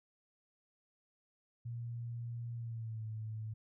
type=tone with pitch glide; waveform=sine; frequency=118 to 109.46 Hz; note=A#2 to A2; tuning=+22 to -9 cents; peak=-39 dBFS; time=1.65-3.54 s; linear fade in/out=10 ms; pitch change=-131 cents; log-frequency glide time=2.54-3.05 s; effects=none